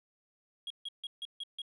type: tone bursts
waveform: sine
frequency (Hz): 3290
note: G#7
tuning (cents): -17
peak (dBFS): -34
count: 6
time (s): 0.67-1.618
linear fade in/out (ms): 2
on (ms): 33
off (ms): 150
effects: tanh soft clip ceiling -36 dBFS